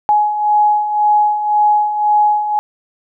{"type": "beating tone pair", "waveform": "sine", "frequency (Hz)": [838, 839.9], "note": ["G#5", "G#5"], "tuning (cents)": [15, 19], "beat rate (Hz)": 1.9, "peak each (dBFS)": [-18, -11], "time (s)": [0.09, 2.59], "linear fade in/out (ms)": 0, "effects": []}